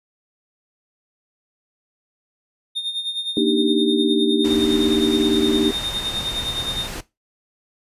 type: tone with tremolo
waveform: triangle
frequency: 3658 Hz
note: A#7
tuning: 33 cents flat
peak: -19 dBFS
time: 2.75-6.88 s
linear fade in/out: 20 ms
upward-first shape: sine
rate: 9.7 Hz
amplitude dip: 65%
type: chord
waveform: sine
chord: Eb major seventh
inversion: second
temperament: equal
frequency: 233.1 / 293.7 / 311.1 / 392 Hz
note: Bb3 / D4 / Eb4 / G4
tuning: 0 / 0 / 0 / 0 cents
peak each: -21 dBFS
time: 3.37-5.71 s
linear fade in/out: 2 ms
type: low-pass noise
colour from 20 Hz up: pink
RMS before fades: -31 dBFS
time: 4.44-7.01 s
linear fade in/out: 10 ms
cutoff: 11000 Hz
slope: 12 dB/octave
effects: noise-tail reverb RT60 0.2 s tail -17 dB re dry + resampled to 32000 Hz